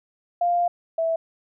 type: tone pair in turn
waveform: sine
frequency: 699 / 656.2 Hz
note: F5 / E5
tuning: +1 / -8 cents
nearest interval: minor second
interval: 109 cents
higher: first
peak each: -18 / -20 dBFS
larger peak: first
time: 0.41-0.68 / 0.98-1.16 s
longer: first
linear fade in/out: 5 ms
effects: none